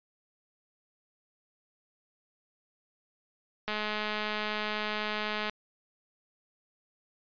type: click train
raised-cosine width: 0.3 ms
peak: -17 dBFS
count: 386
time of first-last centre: 3.68-5.496 s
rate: 212 Hz
effects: resampled to 11025 Hz